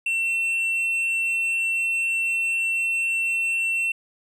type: tone with hard clipping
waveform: sine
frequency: 2701 Hz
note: E7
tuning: 42 cents sharp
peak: -22 dBFS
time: 0.06-3.92 s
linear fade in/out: 5 ms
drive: 3 dB
effects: resampled to 32000 Hz

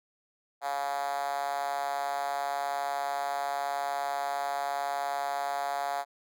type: tone with high-pass filter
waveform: 5% pulse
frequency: 140.9 Hz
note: C#3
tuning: 29 cents sharp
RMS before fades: -32 dBFS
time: 0.61-6.05 s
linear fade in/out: 50 ms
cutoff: 730 Hz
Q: 5.8
effects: none

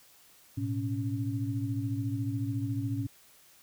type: tone cluster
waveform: sine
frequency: 109.1 / 123.1 / 278.4 Hz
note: A2 / B2 / C#4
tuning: -14 / -5 / +8 cents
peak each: -32 / -36 / -34 dBFS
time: 0.57-3.07 s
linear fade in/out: 10 ms
effects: white hiss -59 dBFS RMS until 3.62 s

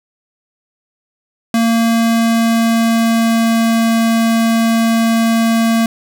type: tone with pitch glide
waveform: square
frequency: 229.1 to 227.6 Hz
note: A#3 to A#3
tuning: -30 to -41 cents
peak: -11 dBFS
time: 1.54-5.86 s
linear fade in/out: 2 ms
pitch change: -11 cents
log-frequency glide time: 1.89-3.93 s
effects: 8-bit

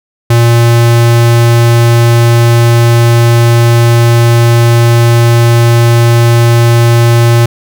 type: tone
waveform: square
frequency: 117.6 Hz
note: A#2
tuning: 16 cents sharp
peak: -4 dBFS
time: 0.3-7.46 s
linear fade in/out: 5 ms
effects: none

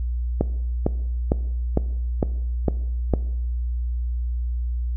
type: click train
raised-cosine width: 2 ms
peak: -5 dBFS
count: 7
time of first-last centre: 0.41-3.137 s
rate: 2.2 Hz
effects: noise-tail reverb RT60 0.9 s tail -18 dB re dry + added 60 Hz sine -22 dBFS peak until 4.96 s

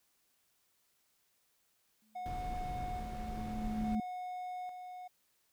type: tone with exponential growth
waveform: sine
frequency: 216.6 Hz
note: A3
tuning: 27 cents flat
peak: -30 dBFS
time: 2.02-4 s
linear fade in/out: 2 ms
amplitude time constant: 430 ms
type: tone with tremolo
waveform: triangle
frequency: 729 Hz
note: F#5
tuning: 26 cents flat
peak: -37 dBFS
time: 2.15-5.08 s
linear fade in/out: 10 ms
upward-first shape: square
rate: 0.59 Hz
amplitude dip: 45%
type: noise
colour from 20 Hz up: brown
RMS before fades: -42 dBFS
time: 2.26-3.95 s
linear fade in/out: 0 ms
effects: white hiss -75 dBFS RMS until 5.52 s

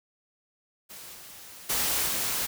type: noise with level steps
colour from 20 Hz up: white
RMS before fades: -44 / -46 / -27 / -29 dBFS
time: 0.89-2.47 s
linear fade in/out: 20 ms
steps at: 1.14 / 1.69 / 2.06 s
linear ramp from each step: 10 ms
effects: none

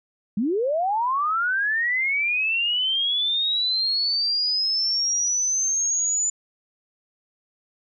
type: linear sweep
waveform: sine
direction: up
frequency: 188 to 7040 Hz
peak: -20 dBFS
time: 0.37-6.3 s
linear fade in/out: 5 ms
effects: none

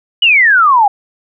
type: exponential sweep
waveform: sine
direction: down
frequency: 2997 to 783 Hz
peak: -5 dBFS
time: 0.22-0.88 s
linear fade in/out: 5 ms
effects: none

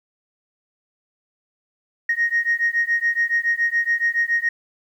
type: beating tone pair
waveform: sine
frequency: 1864.7 / 1871.8 Hz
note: A#6 / A#6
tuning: 0 / +7 cents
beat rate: 7.1 Hz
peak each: -20 dBFS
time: 2.09-4.49 s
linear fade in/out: 5 ms
effects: tanh soft clip ceiling -11 dBFS + 9-bit

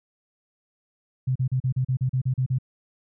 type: tone bursts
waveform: sine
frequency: 129 Hz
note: C3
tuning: 24 cents flat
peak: -20 dBFS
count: 11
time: 1.27-2.586 s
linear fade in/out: 10 ms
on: 86 ms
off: 37 ms
effects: none

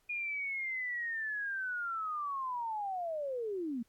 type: linear sweep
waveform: sine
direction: down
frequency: 2446 to 220 Hz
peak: -34 dBFS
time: 0.09-3.83 s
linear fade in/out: 10 ms
effects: pink hiss -73 dBFS RMS until 3.88 s + AAC 64 kbps

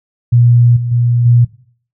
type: tone with level steps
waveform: sine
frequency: 120 Hz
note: B2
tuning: 49 cents flat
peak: -5 / -15 / -9 / -5 dBFS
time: 0.32-1.45 s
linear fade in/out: 10 ms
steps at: 0.76 / 0.91 / 1.25 s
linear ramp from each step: 10 ms
effects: noise-tail reverb RT60 0.5 s tail -18 dB re dry

